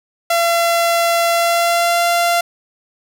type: tone with pitch glide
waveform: sawtooth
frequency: 680 to 689.5 Hz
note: F5 to F5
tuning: -46 to -22 cents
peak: -9 dBFS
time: 0.3-2.41 s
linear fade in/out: 5 ms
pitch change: +24 cents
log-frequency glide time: 1.32-2.06 s
effects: none